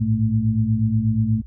sine tone cluster, 106.5 / 114.8 / 220.6 Hz, G#2 / A#2 / A3, +44 / -26 / +5 cents, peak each -21 dBFS, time 0-1.42 s, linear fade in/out 20 ms, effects added 60 Hz sine -36 dBFS peak until 1.46 s

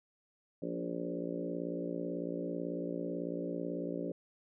harmonic tone with a mistuned harmonic, 58.1 Hz, A#1, 5 cents flat, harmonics 3 / 4 / 5 / 6 / 7 / 8 / 9 / 10, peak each -42 / -47 / -40 / -44 / -43 / -49 / -43 / -46 dBFS, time 0.62-4.12 s, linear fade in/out 5 ms, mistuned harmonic 5, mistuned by -18 cents, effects none

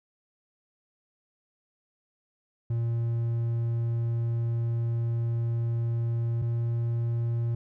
triangle tone pair in turn, 116.54 / 117.09 Hz, A#2 / A#2, 0 / +8 cents, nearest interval unison, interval 8 cents, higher second, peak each -23 dBFS, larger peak neither, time 2.7-6.42 / 6.42-7.55 s, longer first, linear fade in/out 5 ms, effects none

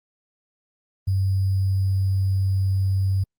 sine tone with sample-and-hold, 96 Hz, G2, 36 cents flat, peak -18 dBFS, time 1.07-3.24 s, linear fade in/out 10 ms, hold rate 4900 Hz, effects Opus 24 kbps

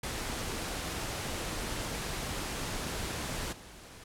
pink noise with level steps, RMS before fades -36 / -50 dBFS, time 0.03-4.04 s, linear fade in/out 5 ms, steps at 3.52 s, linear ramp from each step 10 ms, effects low-pass 11000 Hz 12 dB/octave

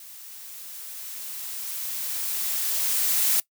blue noise with level ramp, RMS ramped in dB -44 to -21 dBFS, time 0-3.4 s, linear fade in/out 2 ms, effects noise-tail reverb RT60 0.1 s tail -21 dB re dry

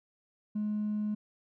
sine tone with hard clipping, 210.7 Hz, G#3, 25 cents sharp, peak -30 dBFS, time 0.55-1.15 s, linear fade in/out 10 ms, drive 1 dB, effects none

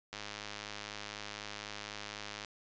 click train, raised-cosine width 0.2 ms, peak -24 dBFS, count 242, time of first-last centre 0.13-2.447 s, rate 104 Hz, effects resampled to 16000 Hz

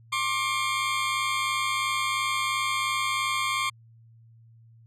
20% pulse tone pair together, 1073 / 1175.9 Hz, C6 / D6, +43 / +2 cents, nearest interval major second, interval 159 cents, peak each -22 / -24 dBFS, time 0.12-3.7 s, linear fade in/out 10 ms, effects added 114 Hz sine -51 dBFS peak until 4.86 s + low-pass 10000 Hz 12 dB/octave

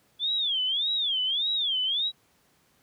sine tone with vibrato, 3403 Hz, G#7, 41 cents sharp, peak -24 dBFS, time 0.19-2.12 s, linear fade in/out 50 ms, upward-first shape sine, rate 1.7 Hz, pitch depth 220 cents each way, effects pink hiss -65 dBFS RMS until 2.82 s + high-pass 80 Hz 12 dB/octave

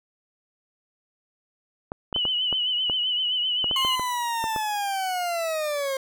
clicks, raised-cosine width 1 ms, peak -17 dBFS, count 12, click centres 1.919 / 2.128 / 2.162 / 2.253 / 2.527 / 2.898 / 3.643 / 3.712 / 3.849 / 3.996 / 4.441 / 4.562 s
sine tone with vibrato, 2981 Hz, F#7, 12 cents sharp, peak -22 dBFS, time 2.14-3.96 s, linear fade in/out 10 ms, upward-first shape triangle, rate 7.7 Hz, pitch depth 66 cents each way
40% pulse linear sweep, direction down, 1070 to 529 Hz, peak -24 dBFS, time 3.76-5.97 s, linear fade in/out 2 ms
effects none

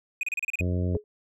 triangle tone bursts, 2489 Hz, D#7, in tune, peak -24 dBFS, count 8, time 0.21-0.61 s, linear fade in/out 2 ms, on 22 ms, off 32 ms
harmonic tone, 89.8 Hz, F2, 49 cents sharp, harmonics 1 / 2 / 3 / 4 / 5 / 6 / 7, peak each -25 / -31 / -35 / -37 / -39 / -41 / -42 dBFS, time 0.6-0.97 s, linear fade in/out 5 ms
sine tone with exponential decay, 420 Hz, G#4, 19 cents sharp, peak -21 dBFS, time 0.95-1.04 s, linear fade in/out 1 ms, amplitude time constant 19 ms
effects none

